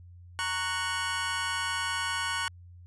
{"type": "chord", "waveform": "25% pulse", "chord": "F# major", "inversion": "first", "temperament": "just", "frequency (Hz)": [925, 1110, 1480], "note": ["A#5", "C#6", "F#6"], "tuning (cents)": [-14, 2, 0], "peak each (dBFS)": [-32, -31, -28], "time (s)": [0.39, 2.48], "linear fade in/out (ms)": 0, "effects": ["added 88 Hz sine -47 dBFS peak until 2.86 s", "resampled to 24000 Hz"]}